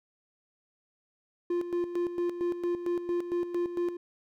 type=tone with tremolo; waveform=triangle; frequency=349.2 Hz; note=F4; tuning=in tune; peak=-24 dBFS; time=1.5-3.97 s; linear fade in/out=5 ms; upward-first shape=square; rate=4.4 Hz; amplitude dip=65%; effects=none